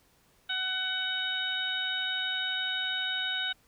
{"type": "harmonic tone", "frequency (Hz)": 749, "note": "F#5", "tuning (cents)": 21, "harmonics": [1, 2, 3, 4, 5], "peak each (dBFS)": [-44, -33, -42, -35, -33], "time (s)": [0.49, 3.53], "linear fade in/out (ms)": 10, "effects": ["pink hiss -65 dBFS RMS until 3.67 s"]}